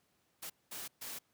white noise bursts at uneven times, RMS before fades -44 dBFS, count 3, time 0.42-0.5 / 0.71-0.88 / 1.01-1.19 s, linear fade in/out 10 ms, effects pink hiss -75 dBFS RMS until 1.33 s + high-pass 100 Hz 12 dB/octave

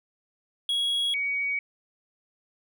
triangle / sine tone pair in turn, 3322 / 2253 Hz, G#7 / C#7, 0 / +28 cents, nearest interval perfect fifth, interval 672 cents, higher first, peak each -22 / -25 dBFS, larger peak first, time 0.69-1.14 / 1.14-1.59 s, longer neither, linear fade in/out 2 ms, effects none

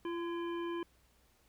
harmonic tone with a mistuned harmonic, 341.9 Hz, F4, 37 cents flat, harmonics 1 / 3 / 5 / 7 / 9, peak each -36 / -44 / -51 / -55 / -54 dBFS, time 0.05-0.83 s, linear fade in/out 2 ms, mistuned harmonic 5, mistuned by -47 cents, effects added 60 Hz sine -70 dBFS peak until 1.48 s + pink hiss -70 dBFS RMS until 1.48 s

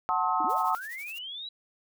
sine chord, F# diminished seventh, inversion none, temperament just, 740 / 888 / 1065.6 / 1278.7 Hz, F#5 / A5 / C6 / Eb6, 0 / +16 / +31 / +47 cents, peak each -30 / -29 / -30 / -29 dBFS, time 0.09-0.75 s, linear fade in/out 0 ms
sine tone with exponential decay, 311.1 Hz, D#4, in tune, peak -33 dBFS, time 0.4-0.52 s, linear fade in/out 5 ms, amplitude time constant 26 ms
sine linear sweep, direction up, 207.7 to 3958 Hz, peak -36 dBFS, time 0.44-1.49 s, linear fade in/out 5 ms
blue noise with tremolo, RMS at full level -45 dBFS, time 0.49-1.19 s, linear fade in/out 10 ms, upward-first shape triangle, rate 12 Hz, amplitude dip 85%
effects none

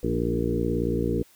harmonic tone with a mistuned harmonic, 58.27 Hz, A#1, in tune, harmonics 1 / 2 / 3 / 4 / 5 / 6 / 7 / 8, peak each -31 / -31 / -31 / -31 / -31 / -31 / -31 / -31 dBFS, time 0.03-1.23 s, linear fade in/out 5 ms, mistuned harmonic 5, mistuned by +29 cents, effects white hiss -57 dBFS RMS until 1.35 s

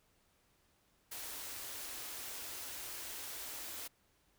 white band-stop noise, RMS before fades -45 dBFS, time 1.11-3.88 s, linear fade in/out 10 ms, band 120 to 240 Hz, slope 48 dB/octave, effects pink hiss -73 dBFS RMS until 4.38 s

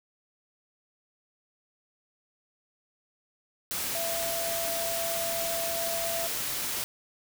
sine tone in noise, 671 Hz, E5, 31 cents sharp, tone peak -32 dBFS, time 3.95-6.27 s, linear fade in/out 0 ms, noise white, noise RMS -32 dBFS, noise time 3.71-6.84 s, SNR -3 dB, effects none

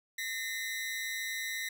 sawtooth ring-modulated tone, 1941 Hz, B6, 31 cents flat, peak -28 dBFS, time 0.18-1.69 s, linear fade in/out 5 ms, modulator 106 Hz, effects none

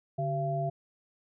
sine tone cluster, 144 / 385.6 / 680 Hz, D3 / G4 / F5, -34 / -28 / -46 cents, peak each -31 / -39 / -31 dBFS, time 0.18-0.7 s, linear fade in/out 10 ms, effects none

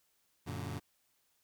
sawtooth chord, Gb augmented, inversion none, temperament just, 92.5 / 115.62 / 144.53 Hz, Gb2 / Bb2 / D3, 0 / -14 / -27 cents, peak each -38 / -39 / -39 dBFS, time 0.46-0.8 s, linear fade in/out 20 ms, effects white hiss -75 dBFS RMS until 1.43 s

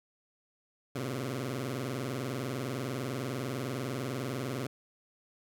15% pulse tone with vibrato, 128.5 Hz, C3, 31 cents flat, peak -27 dBFS, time 0.95-4.67 s, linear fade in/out 5 ms, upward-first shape triangle, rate 20 Hz, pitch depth 250 cents each way, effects none

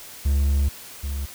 triangle tone pair in turn, 70.2 / 69.9 Hz, C#2 / C#2, +22 / +15 cents, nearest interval unison, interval 7 cents, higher first, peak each -15 / -23 dBFS, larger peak first, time 0.25-0.69 / 1.03-1.26 s, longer first, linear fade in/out 10 ms, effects white hiss -41 dBFS RMS until 1.34 s

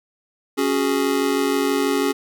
square chord, C# suspended fourth, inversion none, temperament just, 277.2 / 369.6 / 415.8 Hz, C#4 / F#4 / G#4, 0 / -2 / +2 cents, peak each -22 / -25 / -23 dBFS, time 0.57-2.13 s, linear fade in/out 20 ms, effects none

